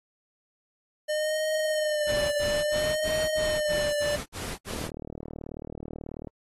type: tone with vibrato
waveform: square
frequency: 605 Hz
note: D#5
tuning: 49 cents flat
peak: -26 dBFS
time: 1.08-4.17 s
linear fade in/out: 20 ms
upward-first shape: sine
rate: 0.59 Hz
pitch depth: 49 cents each way
type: noise bursts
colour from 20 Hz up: pink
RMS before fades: -36 dBFS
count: 9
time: 2.06-4.904 s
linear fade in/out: 50 ms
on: 260 ms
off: 63 ms
type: click train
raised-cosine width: 2 ms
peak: -24 dBFS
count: 61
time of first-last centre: 4.71-6.272 s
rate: 38.4 Hz
effects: AAC 32 kbps